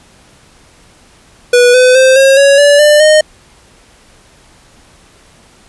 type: tone with pitch steps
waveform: square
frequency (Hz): 488.8 / 505.2 / 522.1 / 539.5 / 557.6 / 576.3 / 595.6 / 615.5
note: B4 / B4 / C5 / C#5 / C#5 / D5 / D5 / D#5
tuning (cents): -18 / +39 / -4 / -47 / +10 / -33 / +24 / -19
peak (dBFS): -4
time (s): 1.53-3.21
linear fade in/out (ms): 5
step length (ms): 210
effects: pink hiss -44 dBFS RMS until 5.68 s + resampled to 24000 Hz